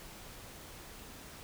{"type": "silence", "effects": ["pink hiss -50 dBFS RMS until 1.43 s"]}